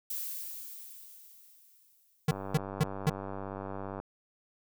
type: noise with exponential decay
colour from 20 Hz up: violet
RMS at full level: -35 dBFS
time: 0.1-2.54 s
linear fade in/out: 5 ms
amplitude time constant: 530 ms
type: tone bursts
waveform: square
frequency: 153.6 Hz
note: D#3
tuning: 22 cents flat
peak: -23 dBFS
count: 4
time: 2.28-3.098 s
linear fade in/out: 5 ms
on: 32 ms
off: 230 ms
type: click train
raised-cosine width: 1 ms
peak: -25 dBFS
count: 165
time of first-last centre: 2.32-4 s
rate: 97.6 Hz
effects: none